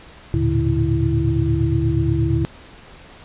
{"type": "tone cluster", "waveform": "sine", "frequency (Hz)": [77.2, 110.3, 118.8, 146.3, 330.1], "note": ["D#2", "A2", "A#2", "D3", "E4"], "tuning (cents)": [-13, 5, 33, -6, 2], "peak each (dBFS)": -22, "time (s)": [0.34, 2.45], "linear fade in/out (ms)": 0, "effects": ["pink hiss -43 dBFS RMS until 3.24 s", "resampled to 8000 Hz"]}